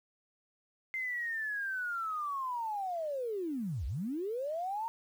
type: linear two-way sweep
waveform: sine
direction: down then up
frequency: 2093 to 54.7 to 929 Hz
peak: -33 dBFS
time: 0.94-4.88 s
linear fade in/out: 0 ms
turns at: 3.86 s
effects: 10-bit